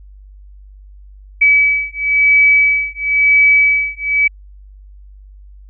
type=beating tone pair; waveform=sine; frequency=2287 / 2287.98 Hz; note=D7 / D7; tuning=-47 / -46 cents; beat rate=0.98 Hz; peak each=-12 dBFS; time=1.41-4.28 s; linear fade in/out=10 ms; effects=added 49 Hz sine -36 dBFS peak until 5.69 s